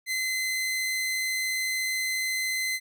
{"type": "tone", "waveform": "sawtooth", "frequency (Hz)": 2051, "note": "C7", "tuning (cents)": -35, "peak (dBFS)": -23, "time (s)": [0.06, 2.8], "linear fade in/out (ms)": 50, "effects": []}